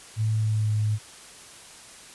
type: tone with pitch glide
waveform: sine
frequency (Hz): 109.4 to 106.78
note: A2 to G#2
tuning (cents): -9 to +49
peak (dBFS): -21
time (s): 0.16-0.99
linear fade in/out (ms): 50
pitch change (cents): -42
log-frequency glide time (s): 0.34-0.72
effects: white hiss -46 dBFS RMS until 2.14 s + resampled to 24000 Hz